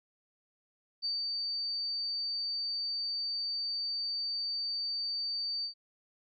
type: tone with ADSR envelope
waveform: sine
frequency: 4603 Hz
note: D8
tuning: 36 cents flat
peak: -30 dBFS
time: 1.02-5.74 s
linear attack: 30 ms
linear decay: 160 ms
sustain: -2 dB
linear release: 100 ms
effects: none